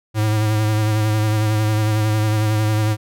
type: tone with vibrato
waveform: square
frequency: 107.6 Hz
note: A2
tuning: 38 cents flat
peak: -16 dBFS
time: 0.14-2.97 s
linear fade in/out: 50 ms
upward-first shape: sine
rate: 11 Hz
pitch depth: 29 cents each way
effects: none